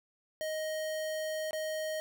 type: tone with dropouts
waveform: square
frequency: 625 Hz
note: D#5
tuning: 8 cents sharp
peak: -34 dBFS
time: 0.41-2 s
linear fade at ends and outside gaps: 0 ms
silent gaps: 1.509-1.531 s
effects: none